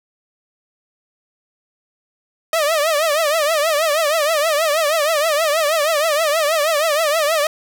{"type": "tone with vibrato", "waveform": "sawtooth", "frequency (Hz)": 618, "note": "D#5", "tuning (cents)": -12, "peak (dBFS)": -11, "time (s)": [2.53, 7.47], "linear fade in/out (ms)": 2, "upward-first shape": "triangle", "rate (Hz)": 6.3, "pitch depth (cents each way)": 160, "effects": []}